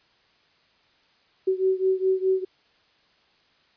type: beating tone pair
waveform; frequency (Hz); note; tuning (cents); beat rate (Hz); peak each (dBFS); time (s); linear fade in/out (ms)
sine; 376.3 / 381.1; F#4 / G4; +29 / -49; 4.8; -22 / -24; 1.47-2.45; 10
effects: white hiss -62 dBFS RMS until 3.76 s + resampled to 11025 Hz